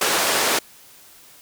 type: band-pass noise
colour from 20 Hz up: pink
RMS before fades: -20 dBFS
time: 0.01-0.59 s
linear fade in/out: 5 ms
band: 430 to 13000 Hz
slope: 12 dB/octave
effects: white hiss -48 dBFS RMS until 1.41 s